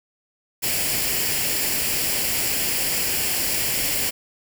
white noise with comb filter, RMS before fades -23 dBFS, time 0.62-4.11 s, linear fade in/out 20 ms, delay 0.4 ms, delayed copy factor +0.55, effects none

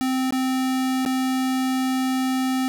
square tone with dropouts, 260 Hz, C4, 11 cents flat, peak -21 dBFS, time 0.01-2.68 s, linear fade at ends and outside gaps 0 ms, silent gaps 0.307-0.324 / 1.051-1.061 s, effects none

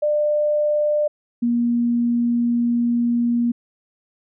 sine tone pair in turn, 597 / 237.7 Hz, D5 / A#3, +28 / +34 cents, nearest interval octave + major third, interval 1594 cents, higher first, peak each -16 dBFS, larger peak neither, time 0.02-1.08 / 1.42-3.52 s, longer second, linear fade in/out 10 ms, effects none

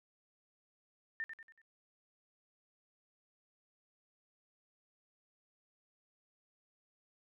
sine tone with echo, 1803 Hz, A6, 42 cents sharp, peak -36 dBFS, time 1.2-1.24 s, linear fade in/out 0 ms, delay 94 ms, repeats 4, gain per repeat -7 dB, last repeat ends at 1.616 s, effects none

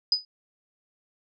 sine tone with exponential decay, 4978 Hz, D#8, in tune, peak -15 dBFS, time 0.12-0.25 s, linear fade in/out 2 ms, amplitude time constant 28 ms, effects none

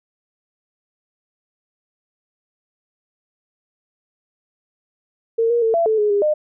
sine tone with pitch steps, 456.3 / 473.2 / 448.9 / 673 / 438.2 / 418.7 / 406.2 / 607 Hz, A#4 / A#4 / A4 / E5 / A4 / G#4 / G#4 / D#5, -37 / +26 / +35 / +36 / -7 / +14 / -38 / -43 cents, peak -14 dBFS, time 5.38-6.34 s, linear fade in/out 10 ms, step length 120 ms, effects none

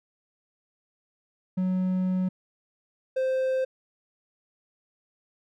triangle tone pair in turn, 185 / 521.9 Hz, F#3 / C5, 0 / -4 cents, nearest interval octave + tritone, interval 1796 cents, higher second, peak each -21 dBFS, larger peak neither, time 1.57-2.29 / 3.16-3.65 s, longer first, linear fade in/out 10 ms, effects none

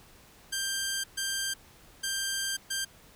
10% pulse tone bursts at uneven times, 1582 Hz, G6, 15 cents sharp, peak -21 dBFS, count 4, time 0.52-1.04 / 1.17-1.54 / 2.03-2.57 / 2.7-2.85 s, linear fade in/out 10 ms, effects pink hiss -56 dBFS RMS until 3.15 s

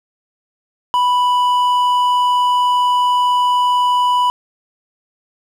triangle tone with hard clipping, 987.8 Hz, B5, in tune, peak -13 dBFS, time 0.94-4.3 s, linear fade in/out 0 ms, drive 9 dB, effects none

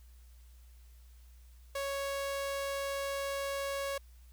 sawtooth tone, 554.4 Hz, C#5, in tune, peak -30 dBFS, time 1.75-3.98 s, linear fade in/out 5 ms, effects added 60 Hz sine -53 dBFS peak until 4.32 s + white hiss -68 dBFS RMS until 4.32 s

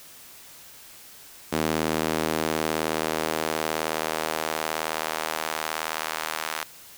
sawtooth tone with high-pass filter sweep, 79 Hz, D#2, 27 cents sharp, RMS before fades -28 dBFS, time 1.52-6.64 s, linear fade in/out 10 ms, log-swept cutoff 260 to 1100 Hz, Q 0.95, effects white hiss -47 dBFS RMS until 6.97 s

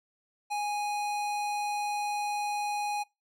square tone, 828 Hz, G#5, 5 cents flat, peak -30 dBFS, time 0.5-3.04 s, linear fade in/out 20 ms, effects noise-tail reverb RT60 0.2 s tail -22 dB re dry + low-pass 10000 Hz 12 dB/octave

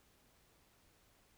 silence, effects pink hiss -70 dBFS RMS until 1.37 s

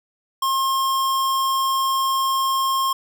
square tone, 1070 Hz, C6, 38 cents sharp, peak -19 dBFS, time 0.42-2.93 s, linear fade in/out 5 ms, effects none

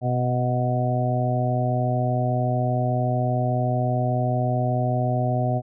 harmonic tone with a mistuned harmonic, 125 Hz, B2, 21 cents sharp, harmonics 1 / 2 / 3 / 4 / 5 / 6, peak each -22 / -29 / -34 / -36 / -27 / -28 dBFS, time 0.01-5.62 s, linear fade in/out 50 ms, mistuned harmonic 6, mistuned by -27 cents, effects none

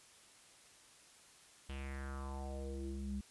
square tone with low-pass filter sweep, 68 Hz, C#2, 33 cents flat, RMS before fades -43 dBFS, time 1.69-3.21 s, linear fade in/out 5 ms, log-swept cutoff 3100 to 180 Hz, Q 4.3, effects white hiss -62 dBFS RMS until 3.3 s + resampled to 24000 Hz

